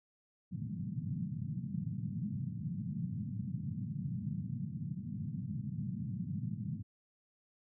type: band-pass noise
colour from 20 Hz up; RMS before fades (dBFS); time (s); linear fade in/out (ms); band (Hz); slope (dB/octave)
white; -39; 0.51-6.83; 20; 100 to 210; 48
effects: none